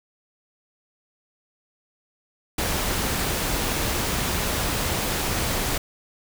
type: noise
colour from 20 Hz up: pink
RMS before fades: -25 dBFS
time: 2.58-5.78 s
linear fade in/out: 5 ms
effects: none